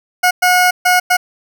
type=tone bursts at uneven times; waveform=20% pulse; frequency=725 Hz; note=F#5; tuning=35 cents flat; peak=-4 dBFS; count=4; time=0.23-0.31 / 0.42-0.71 / 0.85-1 / 1.1-1.17 s; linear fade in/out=10 ms; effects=none